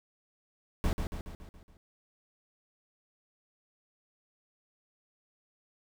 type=noise with echo; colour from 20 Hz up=brown; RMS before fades=-28 dBFS; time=0.84-0.93 s; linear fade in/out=0 ms; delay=140 ms; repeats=6; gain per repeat=-5 dB; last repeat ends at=1.77 s; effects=none